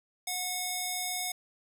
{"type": "tone with band-pass filter", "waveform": "square", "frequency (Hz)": 729, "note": "F#5", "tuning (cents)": -26, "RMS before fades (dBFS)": -34, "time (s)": [0.27, 1.32], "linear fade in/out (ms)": 5, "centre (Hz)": 9800, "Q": 0.55, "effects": []}